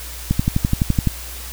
click train, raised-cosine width 5 ms, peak -3 dBFS, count 10, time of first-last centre 0.31-1.073 s, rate 11.8 Hz, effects added 60 Hz sine -33 dBFS peak until 1.52 s + white hiss -34 dBFS RMS until 1.52 s

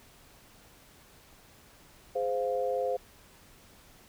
sine chord, F minor, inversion first, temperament equal with one note detuned, 415.3 / 518.4 / 698.5 Hz, Ab4 / C5 / F5, 0 / -16 / 0 cents, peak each -35 / -29 / -34 dBFS, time 2.15-2.97 s, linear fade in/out 10 ms, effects pink hiss -57 dBFS RMS until 4.08 s

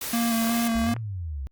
white noise, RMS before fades -32 dBFS, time 0.01-0.68 s, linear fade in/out 5 ms
square tone with vibrato, 230.7 Hz, A#3, 18 cents flat, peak -23 dBFS, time 0.13-0.94 s, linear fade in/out 5 ms, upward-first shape square, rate 2.7 Hz, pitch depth 21 cents each way
click train, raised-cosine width 0.5 ms, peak -22 dBFS, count 23, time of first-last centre 0.42-0.965 s, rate 40.4 Hz
sine exponential two-way sweep, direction up then down, 55 to 119.8 to 63.2 Hz, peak -29 dBFS, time 0.75-1.47 s, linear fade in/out 0 ms, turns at 0.96 s
effects Opus 48 kbps

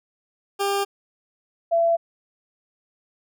20% pulse / sine tone pair in turn, 399 / 672.4 Hz, G4 / E5, +31 / +34 cents, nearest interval major sixth, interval 903 cents, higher second, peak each -16 dBFS, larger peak neither, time 0.59-0.85 / 1.71-1.97 s, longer neither, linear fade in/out 20 ms, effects none

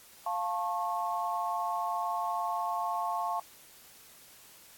sine chord, F augmented, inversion none, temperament equal with one note detuned, 698.5 / 880 / 1090.3 Hz, F5 / A5 / C#6, 0 / 0 / -29 cents, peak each -34 dBFS, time 0.26-3.4 s, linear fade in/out 5 ms, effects white hiss -55 dBFS RMS until 4.77 s + AAC 64 kbps

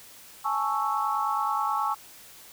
sine chord, A major seventh, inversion third, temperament equal, 830.6 / 880 / 1108.7 / 1318.5 Hz, G#5 / A5 / C#6 / E6, 0 / 0 / 0 / 0 cents, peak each -30 / -31 / -28 / -31 dBFS, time 0.44-1.95 s, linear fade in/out 20 ms, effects white hiss -49 dBFS RMS until 2.52 s

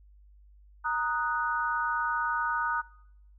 sine chord, D# minor, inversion second, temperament equal, 932.3 / 1244.5 / 1480 Hz, A#5 / D#6 / F#6, 0 / 0 / 0 cents, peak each -31 dBFS, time 0.84-2.82 s, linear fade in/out 20 ms, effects noise-tail reverb RT60 0.8 s tail -23 dB re dry + added 50 Hz sine -53 dBFS peak until 3.38 s

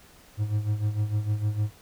triangle tone with tremolo, 105.5 Hz, G#2, 28 cents sharp, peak -19 dBFS, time 0.37-1.71 s, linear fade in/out 50 ms, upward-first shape sine, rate 6.6 Hz, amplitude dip 70%, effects pink hiss -54 dBFS RMS until 1.81 s

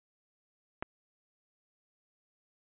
clicks, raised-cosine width 0.5 ms, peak -19 / -30 dBFS, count 2, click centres 0.825 / 0.828 s, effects resampled to 8000 Hz

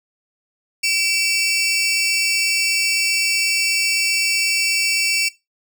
20% pulse tone pair together, 2299 / 2688 Hz, D7 / E7, -37 / +33 cents, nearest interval minor third, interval 270 cents, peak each -15 dBFS, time 0.83-5.29 s, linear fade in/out 10 ms, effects noise-tail reverb RT60 0.2 s tail -17 dB re dry

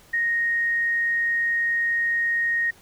sine tone, 1864.7 Hz, A#6, in tune, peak -20 dBFS, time 0.13-2.71 s, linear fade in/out 10 ms, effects pink hiss -53 dBFS RMS until 2.81 s

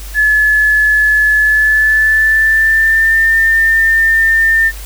sine tone with pitch glide, 1716 to 1802.4 Hz, A6 to A6, -44 to +41 cents, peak -7 dBFS, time 0.14-4.72 s, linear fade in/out 50 ms, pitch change +85 cents, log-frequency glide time 1.38-3.25 s, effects added 50 Hz sine -25 dBFS peak until 4.85 s + white hiss -33 dBFS RMS until 4.85 s

